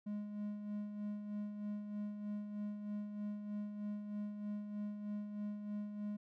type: tone with tremolo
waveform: triangle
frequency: 207.7 Hz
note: G#3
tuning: in tune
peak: -36 dBFS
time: 0.06-6.17 s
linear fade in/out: 10 ms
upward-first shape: sine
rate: 3.2 Hz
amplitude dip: 50%
effects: none